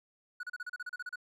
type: tone bursts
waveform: triangle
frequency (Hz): 1468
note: F#6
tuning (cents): -14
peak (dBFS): -35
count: 12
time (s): 0.4-1.158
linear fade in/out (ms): 5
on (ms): 32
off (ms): 34
effects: none